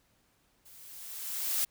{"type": "noise with level ramp", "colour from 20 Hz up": "blue", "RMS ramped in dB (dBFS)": [-55, -28], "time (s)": [0.65, 1.65], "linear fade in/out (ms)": 10, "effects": ["pink hiss -70 dBFS RMS until 1.7 s"]}